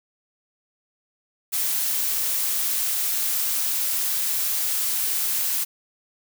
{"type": "noise", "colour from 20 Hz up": "blue", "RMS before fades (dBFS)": -24, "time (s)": [1.52, 5.65], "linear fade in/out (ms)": 20, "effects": []}